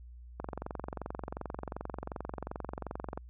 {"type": "click train", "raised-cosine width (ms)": 1, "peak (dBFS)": -23, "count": 64, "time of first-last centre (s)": [0.4, 3.175], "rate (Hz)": 22.7, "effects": ["added 60 Hz sine -47 dBFS peak until 3.29 s"]}